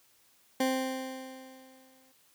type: tone with exponential decay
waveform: 20% pulse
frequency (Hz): 261.6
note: C4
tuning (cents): 0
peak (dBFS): -20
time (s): 0.6-2.12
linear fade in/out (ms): 5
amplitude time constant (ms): 330
effects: white hiss -65 dBFS RMS until 2.34 s + high-pass 60 Hz 12 dB/octave